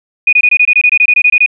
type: tone bursts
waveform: sine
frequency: 2470 Hz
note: D#7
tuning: 13 cents flat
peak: -4 dBFS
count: 15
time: 0.27-1.462 s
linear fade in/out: 5 ms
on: 58 ms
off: 23 ms
effects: none